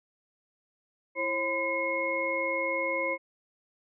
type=tone cluster; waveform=sine; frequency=333.8 / 537 / 1012 / 2162 Hz; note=E4 / C5 / B5 / C#7; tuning=+22 / +45 / +42 / -44 cents; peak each=-38 / -31 / -35 / -30 dBFS; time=1.15-3.18 s; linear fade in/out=50 ms; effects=none